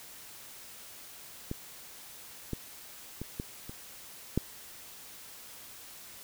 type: clicks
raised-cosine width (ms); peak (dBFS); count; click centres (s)
3; -21 / -20 / -24 / -21 / -29 / -13; 6; 1.514 / 2.533 / 3.216 / 3.399 / 3.695 / 4.376
effects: white hiss -49 dBFS RMS until 6.23 s